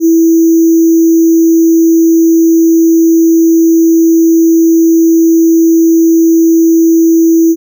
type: tone with sample-and-hold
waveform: sine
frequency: 329.6 Hz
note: E4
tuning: in tune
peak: -3 dBFS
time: 0-7.56 s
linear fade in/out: 50 ms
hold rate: 6300 Hz
effects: none